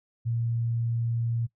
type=tone; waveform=sine; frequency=116.54 Hz; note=A#2; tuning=in tune; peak=-25 dBFS; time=0.25-1.47 s; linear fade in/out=20 ms; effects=noise-tail reverb RT60 0.1 s tail -19 dB re dry